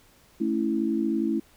sine chord, A major, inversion none, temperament equal, 220 / 277.2 / 329.6 Hz, A3 / C#4 / E4, 0 / 0 / 0 cents, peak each -27 / -29 / -26 dBFS, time 0.4-1.4 s, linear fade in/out 10 ms, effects pink hiss -58 dBFS RMS until 1.56 s

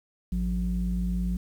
sine tone pair together, 54.07 / 180 Hz, A1 / F#3, -30 / -47 cents, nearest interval octave + major sixth, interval 2083 cents, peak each -26 / -27 dBFS, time 0.32-1.37 s, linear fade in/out 5 ms, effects tanh soft clip ceiling -19 dBFS + 9-bit

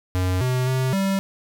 square tone with pitch steps, 91.9 / 127.4 / 130.1 / 194.4 Hz, F#2 / C3 / C3 / G3, -11 / -46 / -9 / -14 cents, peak -20 dBFS, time 0.15-1.19 s, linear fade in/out 0 ms, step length 260 ms, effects none

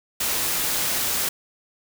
white noise, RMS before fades -24 dBFS, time 0.2-1.29 s, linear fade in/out 5 ms, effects none

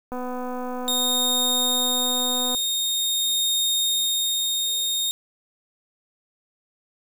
click train, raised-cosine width 1 ms, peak -19 dBFS, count 608, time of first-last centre 0.12-2.548 s, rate 250 Hz
sawtooth tone with tremolo, 3695 Hz, A#7, 16 cents flat, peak -17 dBFS, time 0.88-5.11 s, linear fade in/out 0 ms, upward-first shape sine, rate 0.45 Hz, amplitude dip 25%
effects 7-bit

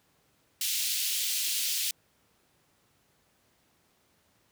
pink high-pass noise, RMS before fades -30 dBFS, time 0.61-1.91 s, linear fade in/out 2 ms, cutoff 2900 Hz, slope 24 dB/octave, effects pink hiss -68 dBFS RMS until 4.51 s + high-pass 80 Hz 12 dB/octave

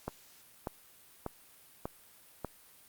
click train, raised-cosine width 1 ms, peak -21 dBFS, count 5, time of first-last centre 0.08-2.447 s, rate 1.69 Hz, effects white hiss -59 dBFS RMS until 2.88 s + Opus 48 kbps

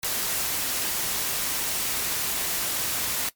white noise, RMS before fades -27 dBFS, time 0.03-3.29 s, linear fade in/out 2 ms, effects noise-tail reverb RT60 0.1 s tail -18 dB re dry + MP3 96 kbps

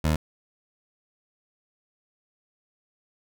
20% pulse tone, 77.78 Hz, D#2, in tune, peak -16 dBFS, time 0.04-0.16 s, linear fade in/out 5 ms, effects none

